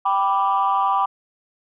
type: chord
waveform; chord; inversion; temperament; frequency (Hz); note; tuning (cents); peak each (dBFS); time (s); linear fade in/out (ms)
sine; G major; none; equal; 784 / 987.8 / 1174.7; G5 / B5 / D6; 0 / 0 / 0; -20; 0.05-1.06; 10
effects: tanh soft clip ceiling -10 dBFS